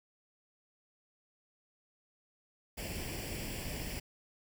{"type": "noise with comb filter", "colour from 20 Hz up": "pink", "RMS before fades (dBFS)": -40, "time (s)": [2.77, 4], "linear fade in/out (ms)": 10, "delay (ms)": 0.39, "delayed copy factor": 0.7, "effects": []}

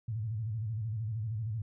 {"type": "tone with vibrato", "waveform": "sine", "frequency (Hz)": 110, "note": "A2", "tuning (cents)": 0, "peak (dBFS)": -32, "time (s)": [0.08, 1.62], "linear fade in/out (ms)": 5, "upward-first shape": "square", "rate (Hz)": 13, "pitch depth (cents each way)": 100, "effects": []}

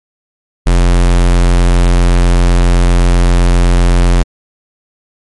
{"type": "tone", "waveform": "square", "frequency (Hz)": 43.88, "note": "F1", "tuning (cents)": 9, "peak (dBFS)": -6, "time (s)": [0.66, 4.23], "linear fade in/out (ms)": 10, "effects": ["MP3 48 kbps"]}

